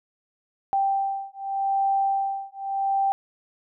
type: beating tone pair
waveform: sine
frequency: 784 / 784.84 Hz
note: G5 / G5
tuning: 0 / +2 cents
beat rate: 0.84 Hz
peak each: -25 dBFS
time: 0.73-3.12 s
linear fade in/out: 0 ms
effects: none